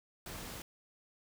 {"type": "noise", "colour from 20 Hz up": "pink", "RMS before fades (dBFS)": -45, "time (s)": [0.26, 0.62], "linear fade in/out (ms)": 2, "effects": []}